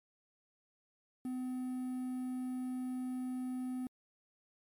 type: tone with quantisation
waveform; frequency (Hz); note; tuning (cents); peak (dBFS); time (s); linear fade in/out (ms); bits
triangle; 254.1; B3; +49; -34; 1.25-3.87; 2; 10
effects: MP3 96 kbps